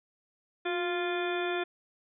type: harmonic tone with a mistuned harmonic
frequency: 348.8 Hz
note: F4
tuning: 2 cents flat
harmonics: 1 / 2 / 3 / 4 / 5 / 6 / 7 / 9 / 10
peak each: -31 / -36 / -43 / -39 / -39 / -48 / -40 / -50 / -42 dBFS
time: 0.65-1.64 s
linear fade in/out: 10 ms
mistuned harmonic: 1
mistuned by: +42 cents
effects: none